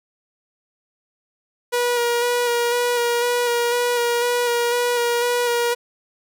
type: tone with vibrato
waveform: sawtooth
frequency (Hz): 480.7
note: B4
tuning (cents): -47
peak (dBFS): -14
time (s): 1.72-5.75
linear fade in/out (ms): 20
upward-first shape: square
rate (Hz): 2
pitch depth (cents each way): 17
effects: none